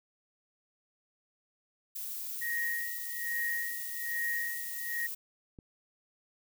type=noise; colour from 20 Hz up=violet; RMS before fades=-39 dBFS; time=1.95-5.15 s; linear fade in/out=10 ms
type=tone with tremolo; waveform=sine; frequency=1879 Hz; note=A#6; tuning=13 cents sharp; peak=-30 dBFS; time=2.41-5.07 s; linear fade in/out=10 ms; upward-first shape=sine; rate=1.2 Hz; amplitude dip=85%
type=click; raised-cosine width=3 ms; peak=-35 dBFS; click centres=5.588 s
effects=none